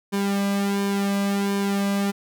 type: tone with flanger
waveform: sawtooth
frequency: 199.3 Hz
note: G3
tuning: 29 cents sharp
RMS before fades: -23 dBFS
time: 0.12-2.12 s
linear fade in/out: 20 ms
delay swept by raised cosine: 1.5 to 2.24 ms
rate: 1.4 Hz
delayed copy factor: -0.75
effects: none